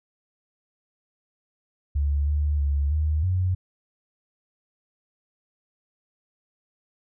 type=tone with pitch steps; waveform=sine; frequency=71.7 / 73.8 / 71.1 / 76.7 / 91.8 Hz; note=D2 / D2 / C#2 / D#2 / F#2; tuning=-41 / +9 / +45 / -24 / -13 cents; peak=-20 dBFS; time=1.95-3.55 s; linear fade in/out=10 ms; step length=320 ms; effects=none